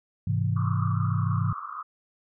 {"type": "chord", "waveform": "sine", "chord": "Ab augmented", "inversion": "none", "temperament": "equal", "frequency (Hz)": [103.83, 130.81, 164.81], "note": ["Ab2", "C3", "E3"], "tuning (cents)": [0, 0, 0], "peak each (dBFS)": [-25, -28, -29], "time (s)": [0.27, 1.53], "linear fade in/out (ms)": 5}
{"type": "band-pass noise", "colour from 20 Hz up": "pink", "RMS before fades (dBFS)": -37, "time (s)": [0.56, 1.83], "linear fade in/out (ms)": 10, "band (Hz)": [1100, 1300], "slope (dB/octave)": 96}
{"effects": []}